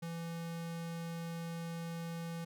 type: tone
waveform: square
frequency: 167.3 Hz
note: E3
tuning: 26 cents sharp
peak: -40 dBFS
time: 0.02-2.45 s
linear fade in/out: 10 ms
effects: none